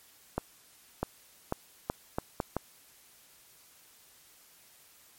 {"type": "accelerating click train", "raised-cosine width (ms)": 1, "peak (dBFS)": -15, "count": 7, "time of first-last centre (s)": [0.38, 2.566], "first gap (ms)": 650, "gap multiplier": 0.76, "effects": ["white hiss -59 dBFS RMS until 5.18 s", "MP3 64 kbps"]}